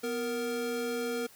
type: tone pair together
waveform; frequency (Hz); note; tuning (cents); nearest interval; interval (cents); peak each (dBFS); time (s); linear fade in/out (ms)
square; 247.7 / 467; B3 / A#4; +5 / +3; major seventh; 1098; -37 / -33; 0.03-1.27; 10
effects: white hiss -56 dBFS RMS until 1.35 s